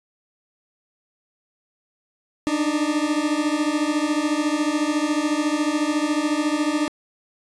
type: beating tone pair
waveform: 40% pulse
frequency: 293.7 / 307.7 Hz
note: D4 / D#4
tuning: 0 / -19 cents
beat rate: 14 Hz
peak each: -22 dBFS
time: 2.47-6.88 s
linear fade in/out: 0 ms
effects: resampled to 22050 Hz